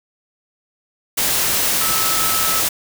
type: tone in noise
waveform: sine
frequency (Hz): 1300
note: E6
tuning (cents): -24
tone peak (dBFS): -24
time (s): 1.81-2.61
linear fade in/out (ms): 10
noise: white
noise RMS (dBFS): -18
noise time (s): 1.17-2.69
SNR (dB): -9
effects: none

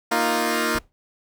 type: chord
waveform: 10% pulse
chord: Bb suspended fourth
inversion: none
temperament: equal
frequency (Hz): 233.1 / 311.1 / 349.2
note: Bb3 / Eb4 / F4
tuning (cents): 0 / 0 / 0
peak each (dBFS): -16 / -17 / -16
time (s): 0.11-0.79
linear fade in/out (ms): 10
type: noise with exponential decay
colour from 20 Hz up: brown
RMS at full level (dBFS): -31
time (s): 0.75-0.92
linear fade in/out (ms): 0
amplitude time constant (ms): 36
effects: none

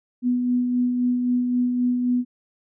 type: tone with tremolo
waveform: sine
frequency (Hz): 246.9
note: B3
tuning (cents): 0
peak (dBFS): -17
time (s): 0.22-2.25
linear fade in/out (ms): 50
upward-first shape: sine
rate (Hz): 3.8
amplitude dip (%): 35
effects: none

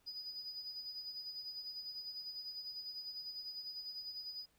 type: tone with tremolo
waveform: triangle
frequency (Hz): 4958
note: D#8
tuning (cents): -7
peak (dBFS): -39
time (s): 0.06-4.46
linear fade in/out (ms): 20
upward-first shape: sine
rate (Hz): 10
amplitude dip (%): 60
effects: tanh soft clip ceiling -38 dBFS + pink hiss -74 dBFS RMS until 4.58 s

